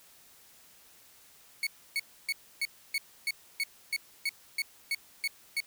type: tone bursts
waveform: 30% pulse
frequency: 2217 Hz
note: C#7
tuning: in tune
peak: -25 dBFS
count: 13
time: 1.63-5.604 s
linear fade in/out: 2 ms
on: 38 ms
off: 290 ms
effects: white hiss -58 dBFS RMS until 5.66 s